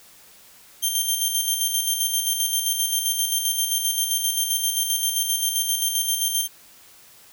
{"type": "tone with tremolo", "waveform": "10% pulse", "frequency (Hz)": 3163, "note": "G7", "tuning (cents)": 15, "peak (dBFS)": -11, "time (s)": [0.82, 6.48], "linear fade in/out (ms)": 20, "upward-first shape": "square", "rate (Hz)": 7.6, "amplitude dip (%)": 45, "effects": ["white hiss -50 dBFS RMS until 7.32 s"]}